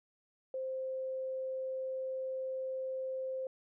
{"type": "tone", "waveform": "sine", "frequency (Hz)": 523.3, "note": "C5", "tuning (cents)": 0, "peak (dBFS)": -35, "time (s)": [0.54, 3.47], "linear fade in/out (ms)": 2, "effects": []}